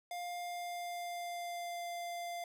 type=tone with pitch glide; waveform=square; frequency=704 to 693.9 Hz; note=F5 to F5; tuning=+14 to -11 cents; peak=-40 dBFS; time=0.11-2.44 s; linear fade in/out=2 ms; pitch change=-25 cents; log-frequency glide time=0.4-1.86 s; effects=none